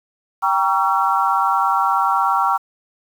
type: chord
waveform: sine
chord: G diminished seventh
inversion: none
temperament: just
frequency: 784 / 940.8 / 1128.9 / 1354.7 Hz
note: G5 / Bb5 / Db6 / Fb6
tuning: 0 / +16 / +31 / +47 cents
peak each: -20 dBFS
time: 0.42-2.58 s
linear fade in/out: 20 ms
effects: 7-bit